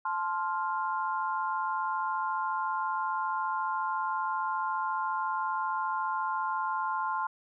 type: chord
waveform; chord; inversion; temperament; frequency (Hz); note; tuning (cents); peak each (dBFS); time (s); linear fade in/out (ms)
sine; F major; first; just; 873.1 / 1047.7 / 1396.9; A5 / C6 / F6; -14 / +2 / 0; -33 / -31 / -36; 0.05-7.27; 5
effects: none